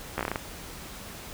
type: slowing click train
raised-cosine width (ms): 0.5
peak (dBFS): -13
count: 8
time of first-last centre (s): 0.18-0.359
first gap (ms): 13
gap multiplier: 1.22
effects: pink hiss -42 dBFS RMS until 1.33 s